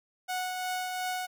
sawtooth tone with tremolo, 736 Hz, F#5, 9 cents flat, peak -26 dBFS, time 0.28-1.27 s, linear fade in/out 20 ms, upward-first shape triangle, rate 2.8 Hz, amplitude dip 35%, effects none

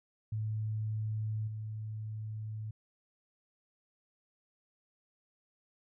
sine tone with level steps, 108.4 Hz, A2, 25 cents flat, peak -32 / -37 dBFS, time 0.32-2.71 s, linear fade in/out 5 ms, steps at 1.47 s, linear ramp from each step 10 ms, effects none

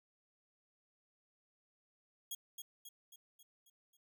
10% pulse tone with echo, 3306 Hz, G#7, 9 cents flat, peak -32 dBFS, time 2.31-2.35 s, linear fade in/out 5 ms, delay 270 ms, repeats 6, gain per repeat -5 dB, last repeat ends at 3.97 s, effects none

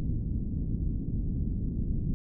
pink low-pass noise, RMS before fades -30 dBFS, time 0-2.14 s, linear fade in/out 0 ms, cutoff 250 Hz, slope 24 dB/octave, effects none

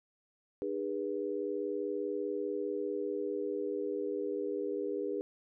sine tone cluster, 301.3 / 406.1 / 486.3 Hz, D4 / G#4 / B4, +44 / -39 / -27 cents, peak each -39 / -35 / -38 dBFS, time 0.62-5.21 s, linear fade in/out 0 ms, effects none

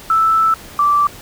sine tone pair in turn, 1318.5 / 1166.9 Hz, E6 / D6, 0 / -11 cents, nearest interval major second, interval 211 cents, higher first, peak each -10 dBFS, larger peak neither, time 0.1-0.54 / 0.79-1.07 s, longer first, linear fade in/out 2 ms, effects pink hiss -37 dBFS RMS until 1.21 s

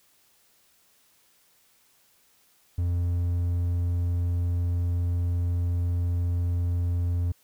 triangle tone, 87.2 Hz, F2, 2 cents flat, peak -21 dBFS, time 2.78-7.32 s, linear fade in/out 5 ms, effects white hiss -63 dBFS RMS until 7.43 s

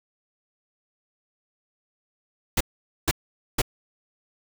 pink noise bursts, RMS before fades -21 dBFS, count 3, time 2.57-3.618 s, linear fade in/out 5 ms, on 36 ms, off 470 ms, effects none

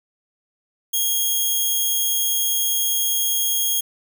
5% pulse tone, 3265 Hz, G#7, 30 cents flat, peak -10 dBFS, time 0.93-3.81 s, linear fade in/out 10 ms, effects 8-bit

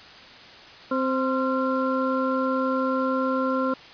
harmonic tone with a mistuned harmonic, 261.6 Hz, C4, in tune, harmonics 1 / 2 / 4 / 5, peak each -25 / -26 / -30 / -29 dBFS, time 0.91-3.74 s, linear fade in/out 5 ms, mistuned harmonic 5, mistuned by +81 cents, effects white hiss -45 dBFS RMS until 3.93 s + resampled to 11025 Hz

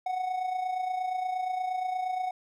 triangle tone with amplitude modulation, 740 Hz, F#5, in tune, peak -24 dBFS, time 0.06-2.31 s, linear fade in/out 5 ms, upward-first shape sine, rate 28.5 Hz, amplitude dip 55%, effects none

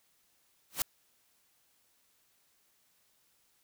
white noise with exponential growth, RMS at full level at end -26 dBFS, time 0.7-0.82 s, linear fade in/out 1 ms, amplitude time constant 24 ms, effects white hiss -71 dBFS RMS until 3.63 s

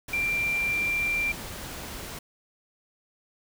sine tone in noise, 2366 Hz, D7, 12 cents sharp, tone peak -24 dBFS, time 0.13-1.32 s, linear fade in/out 5 ms, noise pink, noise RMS -38 dBFS, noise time 0.08-2.19 s, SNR +11 dB, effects none

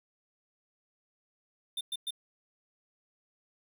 square tone bursts, 3590 Hz, A7, 34 cents sharp, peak -33 dBFS, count 3, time 1.77-2.107 s, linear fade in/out 5 ms, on 39 ms, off 110 ms, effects none

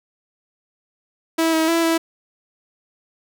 sawtooth tone with pitch steps, 326.3 / 320.2 / 332.9 / 328.6 Hz, E4 / D#4 / E4 / E4, -18 / +50 / +17 / -5 cents, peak -12 dBFS, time 1.38-1.98 s, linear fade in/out 10 ms, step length 150 ms, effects none

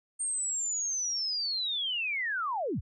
sine linear sweep, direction down, 8730 to 37.93 Hz, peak -29 dBFS, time 0.19-2.81 s, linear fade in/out 20 ms, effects none

